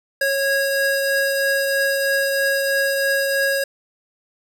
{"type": "tone pair together", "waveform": "square", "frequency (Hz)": [549.7, 1646], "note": ["C#5", "G#6"], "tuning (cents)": [-15, -16], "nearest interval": "octave + perfect fifth", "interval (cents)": 1899, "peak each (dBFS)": -21, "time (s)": [0.21, 3.64], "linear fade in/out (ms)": 5, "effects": []}